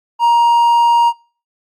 triangle tone, 941 Hz, A#5, 16 cents sharp, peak -6 dBFS, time 0.19-1.13 s, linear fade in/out 50 ms, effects noise-tail reverb RT60 0.4 s tail -23 dB re dry + Opus 48 kbps

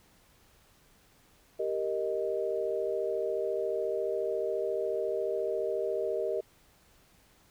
sine chord, Eb major, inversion first, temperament equal, 392 / 466.2 / 622.3 Hz, G4 / Bb4 / Eb5, 0 / 0 / 0 cents, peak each -33 dBFS, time 1.59-6.41 s, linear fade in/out 10 ms, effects pink hiss -63 dBFS RMS until 7.5 s

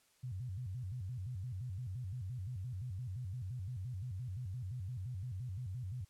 sine tone with vibrato, 108.4 Hz, A2, 25 cents flat, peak -39 dBFS, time 0.23-6.05 s, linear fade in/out 10 ms, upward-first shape square, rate 5.8 Hz, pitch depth 260 cents each way, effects white hiss -71 dBFS RMS until 6.09 s + low-pass 11000 Hz 12 dB/octave

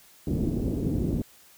white low-pass noise, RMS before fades -27 dBFS, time 0.27-1.22 s, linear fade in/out 2 ms, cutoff 330 Hz, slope 24 dB/octave, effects white hiss -55 dBFS RMS until 1.57 s

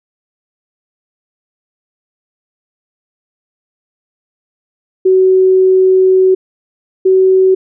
sine tone pair in turn, 375.4 / 377.2 Hz, F#4 / F#4, +25 / +33 cents, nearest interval unison, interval 8 cents, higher second, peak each -5 dBFS, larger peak neither, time 5.05-6.35 / 7.05-7.55 s, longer first, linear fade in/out 10 ms, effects none

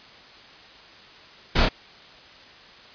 pink noise with echo, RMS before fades -20 dBFS, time 1.55-1.66 s, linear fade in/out 10 ms, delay 31 ms, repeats 1, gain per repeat -2 dB, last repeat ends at 1.691 s, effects white hiss -47 dBFS RMS until 2.94 s + resampled to 11025 Hz

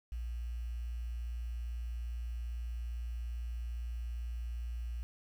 sine tone with quantisation, 58.8 Hz, A#1, 16 cents sharp, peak -36 dBFS, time 0.12-5.03 s, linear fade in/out 0 ms, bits 10, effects none

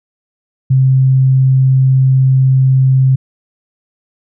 sine tone, 131.9 Hz, C3, 14 cents sharp, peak -6 dBFS, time 0.7-3.16 s, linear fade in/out 10 ms, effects none

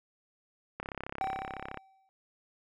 click train, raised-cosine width 0.5 ms, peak -22 dBFS, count 34, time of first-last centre 0.8-1.773 s, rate 33.9 Hz
triangle tone with exponential decay, 770 Hz, G5, 31 cents flat, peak -27 dBFS, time 1.21-2.09 s, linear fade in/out 0 ms, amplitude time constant 190 ms
effects none

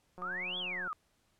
click train, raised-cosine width 1 ms, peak -35 dBFS, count 127, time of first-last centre 0.18-0.876 s, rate 181 Hz
sine exponential two-way sweep, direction up then down, 1182 to 3461 to 1182 Hz, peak -35 dBFS, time 0.22-0.93 s, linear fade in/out 0 ms, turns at 0.58 s
effects pink hiss -73 dBFS RMS until 1.39 s + low-pass 12000 Hz 12 dB/octave

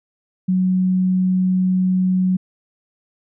sine tone, 185 Hz, F#3, in tune, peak -14 dBFS, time 0.48-2.37 s, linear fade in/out 10 ms, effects none

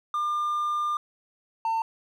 triangle tone pair in turn, 1200 / 901.6 Hz, D6 / A5, +37 / +42 cents, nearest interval perfect fourth, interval 495 cents, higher first, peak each -22 / -21 dBFS, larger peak second, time 0.14-0.97 / 1.65-1.82 s, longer first, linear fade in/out 2 ms, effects tanh soft clip ceiling -17 dBFS

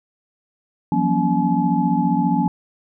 sine tone cluster, 170.9 / 185.8 / 237 / 278.5 / 853 Hz, F3 / F#3 / A#3 / C#4 / G#5, -37 / +7 / +29 / +8 / +46 cents, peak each -22 dBFS, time 0.92-2.48 s, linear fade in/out 2 ms, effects none

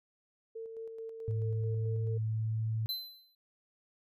sine tone with tremolo, 450.4 Hz, A4, 40 cents sharp, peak -39 dBFS, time 0.55-2.18 s, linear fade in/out 10 ms, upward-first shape square, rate 4.6 Hz, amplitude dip 35%
sine tone with pitch glide, 108.1 to 110.95 Hz, A2 to A2, -30 to +15 cents, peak -30 dBFS, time 1.28-2.86 s, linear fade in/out 0 ms, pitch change +45 cents, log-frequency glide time 1.39-2.65 s
square tone with exponential decay, 4052 Hz, B7, 44 cents sharp, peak -31 dBFS, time 2.89-3.35 s, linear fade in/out 2 ms, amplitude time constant 100 ms
effects none

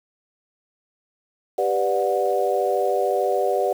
sine chord, G major seventh, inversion none, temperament equal with one note detuned, 392 / 493.9 / 587.3 / 727.7 Hz, G4 / B4 / D5 / F#5, 0 / 0 / 0 / -29 cents, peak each -24 dBFS, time 1.58-3.73 s, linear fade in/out 5 ms, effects 7-bit

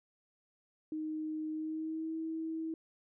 sine tone with pitch glide, 311.1 to 322.1 Hz, D#4 to E4, 0 to -40 cents, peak -35 dBFS, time 0.92-2.74 s, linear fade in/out 2 ms, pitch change +60 cents, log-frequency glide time 1.51-2.14 s, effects none

